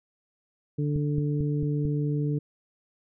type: harmonic tone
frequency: 146.83 Hz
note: D3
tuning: in tune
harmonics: 1 / 2 / 3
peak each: -25 / -31 / -35 dBFS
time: 0.78-2.39 s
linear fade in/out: 10 ms
type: click train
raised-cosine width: 5 ms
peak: -20 dBFS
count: 5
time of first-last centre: 0.96-1.853 s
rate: 4.48 Hz
effects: none